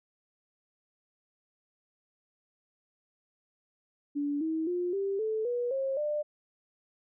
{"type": "tone with pitch steps", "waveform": "sine", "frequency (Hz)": [288.3, 319.9, 354.9, 393.8, 437, 484.9, 538, 596.9], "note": ["D4", "D#4", "F4", "G4", "A4", "B4", "C5", "D5"], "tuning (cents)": [-32, 48, 28, 8, -12, -32, 48, 28], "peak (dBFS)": -28, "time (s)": [4.15, 6.23], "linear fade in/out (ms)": 20, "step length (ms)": 260, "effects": []}